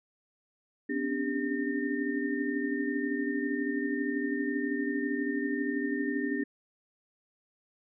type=tone cluster; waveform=sine; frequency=251.5 / 277.1 / 289.6 / 397.5 / 1822 Hz; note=B3 / C#4 / D4 / G4 / A#6; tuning=+32 / -1 / -24 / +24 / -40 cents; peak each=-34 / -38 / -32 / -36 / -37 dBFS; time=0.89-6.44 s; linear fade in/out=10 ms; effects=none